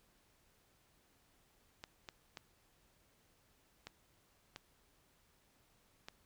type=clicks; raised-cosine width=0.2 ms; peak=-29 dBFS; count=6; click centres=1.839 / 2.088 / 2.372 / 3.87 / 4.561 / 6.085 s; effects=pink hiss -72 dBFS RMS until 6.25 s